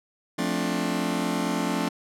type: chord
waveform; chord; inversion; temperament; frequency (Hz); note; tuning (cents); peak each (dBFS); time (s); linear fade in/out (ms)
sawtooth; D minor seventh; first; just; 176.2 / 220.2 / 264.3 / 293.7; F3 / A3 / C4 / D4; +16 / +2 / +18 / 0; -26; 0.38-1.89; 10
effects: low-pass 12000 Hz 12 dB/octave